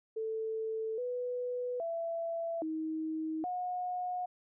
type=tone with pitch steps; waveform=sine; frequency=442.4 / 494.2 / 668 / 316.3 / 724 Hz; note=A4 / B4 / E5 / D#4 / F#5; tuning=+9 / +1 / +23 / +29 / -38 cents; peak=-33 dBFS; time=0.16-4.26 s; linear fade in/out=10 ms; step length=820 ms; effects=none